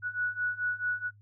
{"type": "beating tone pair", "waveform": "sine", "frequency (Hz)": [1468, 1472.6], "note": ["F#6", "F#6"], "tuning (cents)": [-14, -9], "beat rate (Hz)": 4.6, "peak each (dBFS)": [-33, -31], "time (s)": [0.02, 1.11], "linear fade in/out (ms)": 50, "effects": ["noise-tail reverb RT60 0.1 s tail -21 dB re dry", "added 103 Hz sine -54 dBFS peak until 1.21 s"]}